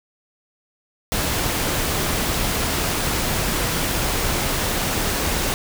pink noise, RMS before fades -22 dBFS, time 1.12-5.54 s, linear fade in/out 0 ms, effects none

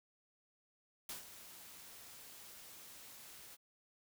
white noise with ADSR envelope, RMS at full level -44 dBFS, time 1.09-3.57 s, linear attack 3 ms, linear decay 130 ms, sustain -11 dB, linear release 31 ms, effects none

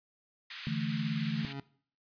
white band-pass noise, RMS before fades -45 dBFS, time 0.5-1.53 s, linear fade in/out 5 ms, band 1400 to 4200 Hz, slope 24 dB/octave
sine chord, D suspended second, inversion none, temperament equal, 146.83 / 164.81 / 220 Hz, D3 / E3 / A3, 0 / 0 / 0 cents, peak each -35 / -36 / -35 dBFS, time 0.67-1.45 s, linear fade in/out 0 ms
25% pulse tone with exponential growth, 138.59 Hz, C#3, in tune, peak -32 dBFS, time 1.09-1.6 s, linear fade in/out 2 ms, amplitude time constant 110 ms
effects noise-tail reverb RT60 0.5 s tail -19 dB re dry + resampled to 11025 Hz

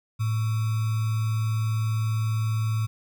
sine tone with sample-and-hold, 110 Hz, A2, in tune, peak -22 dBFS, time 0.19-2.87 s, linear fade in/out 20 ms, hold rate 1225 Hz, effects none

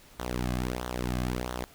sawtooth tone with flanger, 61.74 Hz, B1, in tune, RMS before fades -32 dBFS, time 0.19-1.64 s, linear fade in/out 0 ms, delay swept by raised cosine 0.4 to 2.2 ms, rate 1.5 Hz, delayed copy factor -0.75, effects pink hiss -55 dBFS RMS until 1.74 s

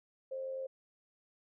sine tone with amplitude modulation, 529 Hz, C5, 19 cents sharp, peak -35 dBFS, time 0.31-0.67 s, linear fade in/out 10 ms, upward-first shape sine, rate 89.6 Hz, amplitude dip 40%, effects none

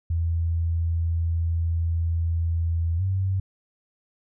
sine tone with pitch glide, 83.3 to 95.14 Hz, E2 to F#2, +19 to +49 cents, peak -21 dBFS, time 0.1-3.4 s, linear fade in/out 5 ms, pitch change +230 cents, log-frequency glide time 2.97-3.02 s, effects none

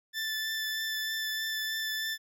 20% pulse tone with vibrato, 1760 Hz, A6, in tune, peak -26 dBFS, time 0.13-2.18 s, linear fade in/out 50 ms, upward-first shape triangle, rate 3.2 Hz, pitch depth 13 cents each way, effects none

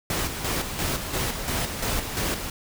pink noise with tremolo, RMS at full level -26 dBFS, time 0.1-2.5 s, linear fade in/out 2 ms, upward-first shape square, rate 2.9 Hz, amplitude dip 50%, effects none

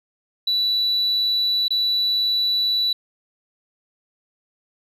sine tone with dropouts, 3951 Hz, B7, in tune, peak -16 dBFS, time 0.47-2.93 s, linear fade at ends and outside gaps 5 ms, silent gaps 1.682-1.705 s, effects tanh soft clip ceiling -15 dBFS

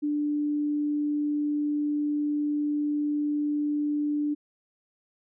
sine tone, 295.1 Hz, D4, 8 cents sharp, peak -24 dBFS, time 0.02-4.35 s, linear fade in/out 20 ms, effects none

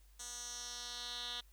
10% pulse tone with band-pass filter sweep, 242.3 Hz, B3, 33 cents flat, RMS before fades -45 dBFS, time 0.19-1.41 s, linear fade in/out 10 ms, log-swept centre 7200 to 3500 Hz, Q 3.1, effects added 50 Hz sine -60 dBFS peak until 1.52 s + white hiss -71 dBFS RMS until 1.52 s

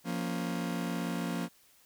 40% pulse chord, Bb minor, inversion second, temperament just, 174.81 / 233.1 / 279.7 Hz, F3 / Bb3 / Db4, +2 / 0 / +16 cents, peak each -34 / -36 / -38 dBFS, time 0.04-1.49 s, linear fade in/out 50 ms, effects white hiss -63 dBFS RMS until 1.85 s

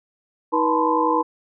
sine tone cluster, 318 / 484.3 / 879 / 991 / 1042 Hz, D#4 / B4 / A5 / B5 / C6, +38 / -34 / -2 / +6 / -7 cents, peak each -23 dBFS, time 0.52-1.23 s, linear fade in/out 20 ms, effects none

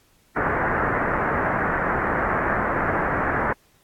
white low-pass noise, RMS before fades -23 dBFS, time 0.36-3.53 s, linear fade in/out 5 ms, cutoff 1800 Hz, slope 48 dB/octave, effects pink hiss -60 dBFS RMS until 3.83 s + AAC 64 kbps

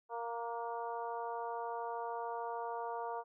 harmonic tone with a mistuned harmonic, 233.1 Hz, A#3, in tune, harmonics 2 / 3 / 4 / 5 / 6, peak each -43 / -43 / -41 / -48 / -54 dBFS, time 0.09-3.24 s, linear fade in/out 50 ms, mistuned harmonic 6, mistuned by +35 cents, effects none

